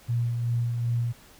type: tone with tremolo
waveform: sine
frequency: 118.7 Hz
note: A#2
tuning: 32 cents sharp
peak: -22 dBFS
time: 0.08-1.13 s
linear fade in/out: 20 ms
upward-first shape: sine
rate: 2.6 Hz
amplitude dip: 35%
effects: pink hiss -53 dBFS RMS until 1.39 s